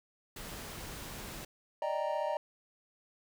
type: noise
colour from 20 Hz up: pink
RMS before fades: -44 dBFS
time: 0.36-1.45 s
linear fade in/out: 5 ms
type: chord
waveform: triangle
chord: Eb major seventh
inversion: third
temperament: equal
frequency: 587.3 / 622.3 / 784 / 932.3 Hz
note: D5 / Eb5 / G5 / Bb5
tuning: 0 / 0 / 0 / 0 cents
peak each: -34 / -34 / -38 / -35 dBFS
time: 1.82-2.37 s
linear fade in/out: 2 ms
effects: none